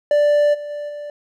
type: tone with level steps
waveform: triangle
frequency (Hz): 587.3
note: D5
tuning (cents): 0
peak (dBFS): -10 / -25 / -23 / -26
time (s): 0.11-1.1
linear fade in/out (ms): 2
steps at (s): 0.53 / 0.69 / 0.88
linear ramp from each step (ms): 20
effects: none